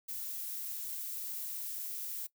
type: noise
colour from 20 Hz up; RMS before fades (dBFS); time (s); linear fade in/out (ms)
violet; -40; 0.08-2.27; 10
effects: noise-tail reverb RT60 0.1 s tail -19 dB re dry